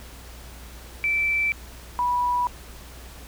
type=tone pair in turn; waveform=sine; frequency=2329 / 979.2 Hz; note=D7 / B5; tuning=-15 / -15 cents; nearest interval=octave + minor third; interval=1500 cents; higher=first; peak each=-20 / -20 dBFS; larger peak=neither; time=1.04-1.52 / 1.99-2.47 s; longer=neither; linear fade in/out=0 ms; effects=added 60 Hz sine -42 dBFS peak until 3.27 s + pink hiss -45 dBFS RMS until 3.27 s